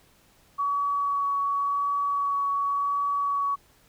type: tone with vibrato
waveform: sine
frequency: 1130 Hz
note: C#6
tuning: 33 cents sharp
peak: -23 dBFS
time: 0.58-3.56 s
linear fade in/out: 20 ms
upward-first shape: sine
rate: 0.91 Hz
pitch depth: 9 cents each way
effects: pink hiss -60 dBFS RMS until 3.88 s